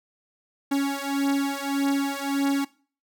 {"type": "beating tone pair", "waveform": "45% pulse", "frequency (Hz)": [277.2, 278.9], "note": ["C#4", "C#4"], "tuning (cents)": [0, 11], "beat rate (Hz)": 1.7, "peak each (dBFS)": -26, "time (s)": [0.71, 2.65], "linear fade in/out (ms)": 10, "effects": ["noise-tail reverb RT60 0.4 s tail -20 dB re dry"]}